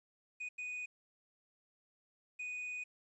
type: tone bursts at uneven times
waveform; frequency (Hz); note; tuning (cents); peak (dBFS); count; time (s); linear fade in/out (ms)
triangle; 2481; D#7; -6; -38; 3; 0.4-0.49 / 0.58-0.86 / 2.39-2.84; 10
effects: resampled to 22050 Hz + 12-bit